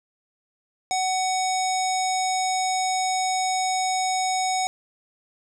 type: tone with low-pass filter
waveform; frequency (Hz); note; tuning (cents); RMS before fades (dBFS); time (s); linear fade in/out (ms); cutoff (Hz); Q
square; 750; F#5; +23; -24; 0.91-4.67; 0; 7200; 3.2
effects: none